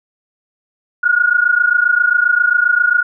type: tone pair together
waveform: sine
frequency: 1429 / 1456.5 Hz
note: F6 / F#6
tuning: +39 / -28 cents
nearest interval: unison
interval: 33 cents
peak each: -13 dBFS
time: 1.03-3.03 s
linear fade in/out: 10 ms
effects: none